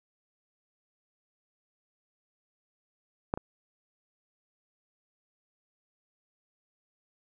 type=clicks; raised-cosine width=1 ms; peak=-13 / -21 dBFS; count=2; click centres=3.339 / 3.375 s; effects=none